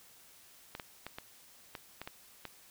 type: clicks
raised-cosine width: 0.3 ms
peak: -25 dBFS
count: 8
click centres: 0.751 / 0.798 / 1.066 / 1.185 / 1.752 / 2.016 / 2.075 / 2.453 s
effects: white hiss -59 dBFS RMS until 2.7 s